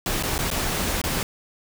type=noise with dropouts; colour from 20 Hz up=pink; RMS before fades=-25 dBFS; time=0.06-1.23 s; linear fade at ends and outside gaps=1 ms; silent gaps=0.226-0.235 / 0.38-0.389 / 0.503-0.513 / 1.016-1.039 s; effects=none